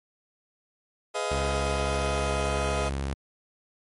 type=chord; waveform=30% pulse; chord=F half-diminished seventh; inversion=first; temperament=just; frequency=419.1 / 502.9 / 628.6 / 698.5 Hz; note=Ab4 / Cb5 / Eb5 / F5; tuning=+16 / +31 / +18 / 0 cents; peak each=-31 / -31 / -29 / -32 dBFS; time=1.14-2.9 s; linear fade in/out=20 ms
type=tone; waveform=sawtooth; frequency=68.5 Hz; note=C#2; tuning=20 cents flat; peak=-24 dBFS; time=1.31-3.14 s; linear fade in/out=5 ms
effects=MP3 48 kbps